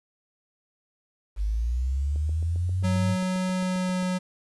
sine linear sweep, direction up, 49 to 104.8 Hz, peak -23 dBFS, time 1.36-3.17 s, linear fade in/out 50 ms
click train, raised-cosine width 2 ms, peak -31 dBFS, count 15, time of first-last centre 2.16-4.027 s, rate 7.5 Hz
square tone with pitch glide, 185 to 183.3 Hz, F#3 to F#3, 0 to -16 cents, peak -25 dBFS, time 2.83-4.19 s, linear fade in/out 20 ms, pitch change -16 cents, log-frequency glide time 3.5-4.04 s
effects resampled to 24000 Hz + 9-bit

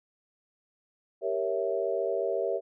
sine chord, G diminished seventh, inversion none, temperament equal, 392 / 466.2 / 554.4 / 659.3 Hz, G4 / Bb4 / Db5 / Fb5, 0 / 0 / 0 / 0 cents, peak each -32 dBFS, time 1.21-2.61 s, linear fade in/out 50 ms, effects none

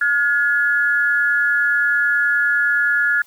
sine tone pair together, 1429.5 / 1700 Hz, F6 / G#6, +40 / +40 cents, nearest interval minor third, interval 300 cents, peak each -17 dBFS, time 0.01-3.22 s, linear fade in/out 5 ms, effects white hiss -52 dBFS RMS until 3.26 s

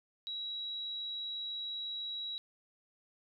sine tone, 3878 Hz, B7, 32 cents flat, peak -37 dBFS, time 0.27-2.38 s, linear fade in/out 0 ms, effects none

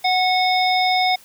harmonic tone with a mistuned harmonic, 731 Hz, F#5, 21 cents flat, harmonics 1 / 3 / 5 / 7, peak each -17 / -22 / -24 / -25 dBFS, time 0.04-1.16 s, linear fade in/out 10 ms, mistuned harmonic 1, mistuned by +20 cents, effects white hiss -48 dBFS RMS until 1.24 s

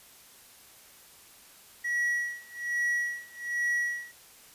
triangle tone with tremolo, 1925 Hz, B6, 45 cents flat, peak -23 dBFS, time 1.84-4.12 s, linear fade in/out 10 ms, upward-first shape sine, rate 1.2 Hz, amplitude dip 95%, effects white hiss -54 dBFS RMS until 4.54 s + resampled to 32000 Hz

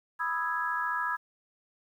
sine chord, E major seventh, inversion second, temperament equal, 987.8 / 1244.5 / 1318.5 / 1661.2 Hz, B5 / D#6 / E6 / G#6, 0 / 0 / 0 / 0 cents, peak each -33 / -36 / -35 / -32 dBFS, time 0.19-1.17 s, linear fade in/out 20 ms, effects 10-bit

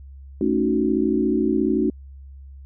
sine chord, D# half-diminished seventh, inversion second, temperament equal, 220 / 277.2 / 311.1 / 370 Hz, A3 / C#4 / D#4 / F#4, 0 / 0 / 0 / 0 cents, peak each -23 dBFS, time 0.41-1.9 s, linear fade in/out 2 ms, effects added 68 Hz sine -38 dBFS peak until 2.65 s

